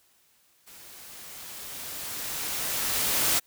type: noise with level ramp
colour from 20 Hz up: white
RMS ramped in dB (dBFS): -49 to -23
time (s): 0.66-3.4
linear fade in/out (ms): 20
effects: white hiss -64 dBFS RMS until 3.46 s